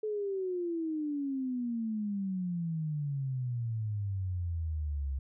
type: exponential sweep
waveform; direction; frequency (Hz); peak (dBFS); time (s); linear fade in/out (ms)
sine; down; 434.3 to 66.4; -31; 0.03-5.19; 5
effects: none